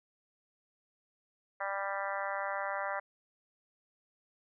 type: harmonic tone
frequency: 197.1 Hz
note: G3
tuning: 10 cents sharp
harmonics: 3 / 4 / 5 / 6 / 7 / 8 / 9 / 10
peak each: -39 / -40 / -41 / -42 / -42 / -43 / -44 / -44 dBFS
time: 1.6-3 s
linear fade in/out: 10 ms
effects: none